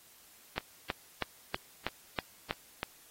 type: click train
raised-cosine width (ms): 0.3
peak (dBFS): -15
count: 8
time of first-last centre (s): 0.58-2.831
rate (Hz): 3.11
effects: white hiss -59 dBFS RMS until 3.1 s + AAC 48 kbps